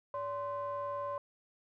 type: ring-modulated tone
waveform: triangle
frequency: 234.7 Hz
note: A#3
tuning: 12 cents sharp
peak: -30 dBFS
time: 0.14-1.18 s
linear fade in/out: 2 ms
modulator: 807 Hz
effects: none